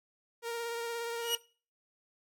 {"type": "tone with vibrato", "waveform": "sawtooth", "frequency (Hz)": 466.7, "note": "A#4", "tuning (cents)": 2, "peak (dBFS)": -31, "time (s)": [0.42, 1.38], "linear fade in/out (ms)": 50, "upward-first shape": "sine", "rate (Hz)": 17, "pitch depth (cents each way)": 19}
{"type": "tone with exponential growth", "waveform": "sawtooth", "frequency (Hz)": 2901, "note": "F#7", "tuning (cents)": -35, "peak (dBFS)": -23, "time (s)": [1.13, 1.35], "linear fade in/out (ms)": 1, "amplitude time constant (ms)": 46}
{"effects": ["noise-tail reverb RT60 0.4 s tail -22 dB re dry"]}